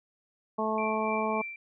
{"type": "harmonic tone", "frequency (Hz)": 218, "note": "A3", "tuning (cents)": -16, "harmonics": [1, 2, 3, 4, 5], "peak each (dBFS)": [-33, -33, -33, -33, -33], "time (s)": [0.58, 1.42], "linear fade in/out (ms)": 10}
{"type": "tone with tremolo", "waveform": "sine", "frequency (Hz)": 2349, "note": "D7", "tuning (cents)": 0, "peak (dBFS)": -33, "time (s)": [0.78, 1.56], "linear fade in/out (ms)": 2, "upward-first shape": "triangle", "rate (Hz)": 3.5, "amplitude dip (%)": 70}
{"effects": []}